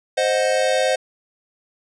square chord, C diminished, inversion none, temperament equal with one note detuned, 523.3 / 622.3 / 732.3 Hz, C5 / Eb5 / Gb5, 0 / 0 / -18 cents, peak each -20 / -22 / -25 dBFS, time 0.17-0.96 s, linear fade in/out 10 ms, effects resampled to 22050 Hz

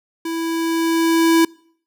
square tone with level ramp, 329.6 Hz, E4, in tune, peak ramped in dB -23 to -11 dBFS, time 0.25-1.45 s, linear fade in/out 5 ms, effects noise-tail reverb RT60 0.6 s tail -26 dB re dry

